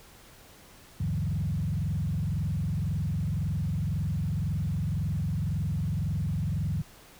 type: tone with frequency modulation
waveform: sine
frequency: 123.9 Hz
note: B2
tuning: 6 cents sharp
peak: -26 dBFS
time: 1-6.82 s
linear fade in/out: 5 ms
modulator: 21.9 Hz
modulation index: 2.3
effects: pink hiss -53 dBFS RMS until 7.19 s